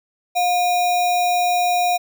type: tone with sample-and-hold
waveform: sine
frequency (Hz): 712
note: F5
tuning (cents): +33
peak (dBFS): -15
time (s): 0.35-1.98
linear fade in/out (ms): 20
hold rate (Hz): 3150
effects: none